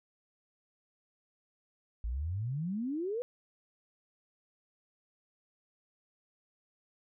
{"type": "exponential sweep", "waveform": "sine", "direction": "up", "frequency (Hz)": [53, 504], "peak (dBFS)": -32, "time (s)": [2.04, 3.22], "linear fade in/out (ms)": 0, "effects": []}